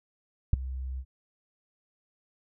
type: tone with ADSR envelope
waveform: sine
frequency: 64.9 Hz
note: C2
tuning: 13 cents flat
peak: -12 dBFS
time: 0.53-1.05 s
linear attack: 4 ms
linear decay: 10 ms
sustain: -20 dB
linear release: 62 ms
effects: none